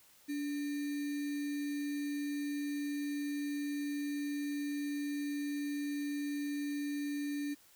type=tone with sample-and-hold; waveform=sine; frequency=288.6 Hz; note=D4; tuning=30 cents flat; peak=-34 dBFS; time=0.28-7.55 s; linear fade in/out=20 ms; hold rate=2100 Hz; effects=white hiss -63 dBFS RMS until 7.75 s